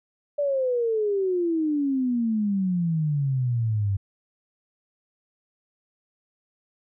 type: exponential sweep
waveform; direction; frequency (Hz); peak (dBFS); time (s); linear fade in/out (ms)
sine; down; 587.3 to 96.5; -21; 0.38-3.97; 10
effects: none